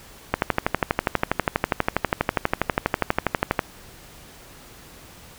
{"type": "click train", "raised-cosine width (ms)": 0.5, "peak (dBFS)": -3, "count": 41, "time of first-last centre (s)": [0.34, 3.592], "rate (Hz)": 12.3, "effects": ["pink hiss -46 dBFS RMS until 5.38 s"]}